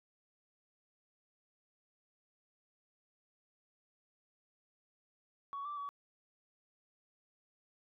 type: tone with pitch steps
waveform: sine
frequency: 1120 / 1171 / 1135 Hz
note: C#6 / D6 / C#6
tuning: +18 / -5 / +41 cents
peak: -38 dBFS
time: 5.53-5.89 s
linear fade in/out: 0 ms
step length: 120 ms
effects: tanh soft clip ceiling -35 dBFS

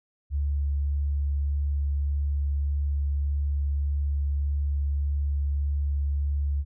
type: tone with vibrato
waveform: sine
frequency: 71.3 Hz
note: C#2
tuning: 49 cents sharp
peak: -23 dBFS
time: 0.3-6.65 s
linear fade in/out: 50 ms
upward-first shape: sine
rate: 1.7 Hz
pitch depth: 8 cents each way
effects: none

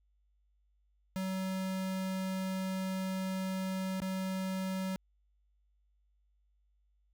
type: tone with dropouts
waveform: square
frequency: 188.9 Hz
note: F#3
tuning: 36 cents sharp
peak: -34 dBFS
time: 1.16-4.96 s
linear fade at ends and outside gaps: 0 ms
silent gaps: 4.002-4.019 s
effects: added 50 Hz sine -69 dBFS peak until 7.13 s

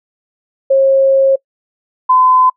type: tone pair in turn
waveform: sine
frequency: 540 / 1019.4 Hz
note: C#5 / C6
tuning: -45 / -45 cents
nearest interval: major seventh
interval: 1100 cents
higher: second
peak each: -6 dBFS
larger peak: neither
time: 0.7-1.36 / 2.09-2.5 s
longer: first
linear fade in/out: 10 ms
effects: noise-tail reverb RT60 0.1 s tail -25 dB re dry

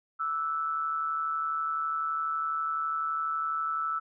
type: tone with amplitude modulation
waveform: sine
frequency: 1318.5 Hz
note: E6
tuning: in tune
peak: -25 dBFS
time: 0.19-4 s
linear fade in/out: 20 ms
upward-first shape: sine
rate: 152 Hz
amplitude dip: 60%
effects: none

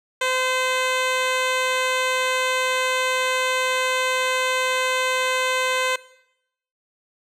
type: tone with low-pass filter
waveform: 10% pulse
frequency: 514 Hz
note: C5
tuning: 31 cents flat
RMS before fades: -22 dBFS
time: 0.21-5.96 s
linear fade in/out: 5 ms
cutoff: 8500 Hz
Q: 0.69
effects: noise-tail reverb RT60 0.8 s tail -19 dB re dry

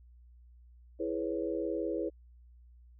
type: chord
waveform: sine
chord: C# minor seventh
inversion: first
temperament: equal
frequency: 329.6 / 415.3 / 493.9 / 554.4 Hz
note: E4 / G#4 / B4 / C#5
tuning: 0 / 0 / 0 / 0 cents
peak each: -35 / -37 / -37 / -39 dBFS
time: 0.99-2.1 s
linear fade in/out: 20 ms
effects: added 60 Hz sine -54 dBFS peak until 2.99 s

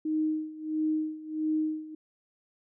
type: tone with tremolo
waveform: sine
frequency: 311.1 Hz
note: D#4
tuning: in tune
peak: -24 dBFS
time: 0.05-1.95 s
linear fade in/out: 5 ms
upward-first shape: sine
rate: 1.5 Hz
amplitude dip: 85%
effects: none

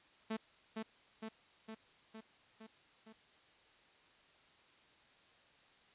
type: tone with echo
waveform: sawtooth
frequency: 220.7 Hz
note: A3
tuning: 5 cents sharp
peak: -33 dBFS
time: 0.3-0.37 s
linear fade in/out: 10 ms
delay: 460 ms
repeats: 6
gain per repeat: -3 dB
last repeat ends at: 3.13 s
effects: white hiss -66 dBFS RMS until 5.94 s + resampled to 8000 Hz

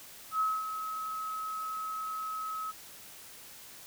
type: tone with ADSR envelope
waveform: sine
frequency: 1284 Hz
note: E6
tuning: 46 cents flat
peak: -25 dBFS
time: 0.31-2.72 s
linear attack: 90 ms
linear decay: 230 ms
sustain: -9 dB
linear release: 21 ms
effects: white hiss -50 dBFS RMS until 3.86 s

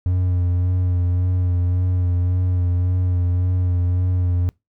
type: tone with vibrato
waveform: triangle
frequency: 89.8 Hz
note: F2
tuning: 49 cents sharp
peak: -14 dBFS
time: 0.06-4.49 s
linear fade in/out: 0 ms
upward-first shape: sine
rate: 1.8 Hz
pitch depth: 27 cents each way
effects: noise-tail reverb RT60 0.2 s tail -25 dB re dry

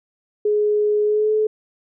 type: tone with pitch glide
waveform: sine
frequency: 419.4 to 430.4 Hz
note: G#4 to A4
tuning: +17 to -38 cents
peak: -15 dBFS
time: 0.45-1.47 s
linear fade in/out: 5 ms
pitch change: +45 cents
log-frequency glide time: 1.04-1.32 s
effects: none

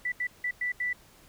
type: tone bursts at uneven times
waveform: sine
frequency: 1974 Hz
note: B6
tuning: 1 cent flat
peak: -27 dBFS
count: 5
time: 0.05-0.12 / 0.2-0.27 / 0.44-0.51 / 0.61-0.72 / 0.8-0.93 s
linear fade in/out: 5 ms
effects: pink hiss -57 dBFS RMS until 1.28 s

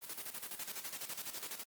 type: noise with tremolo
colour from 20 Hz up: white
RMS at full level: -42 dBFS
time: 0.01-1.65 s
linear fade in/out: 50 ms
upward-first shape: square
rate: 12 Hz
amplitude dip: 65%
effects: high-pass 150 Hz 12 dB/octave + Opus 24 kbps

